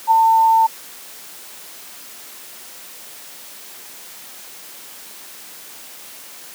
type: tone with ADSR envelope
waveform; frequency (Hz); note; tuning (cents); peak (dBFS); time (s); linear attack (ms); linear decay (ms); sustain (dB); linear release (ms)
sine; 898; A5; +35; -7; 0.07-0.67; 45; 4; -3; 12
effects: white hiss -38 dBFS RMS until 6.54 s + high-pass 200 Hz 12 dB/octave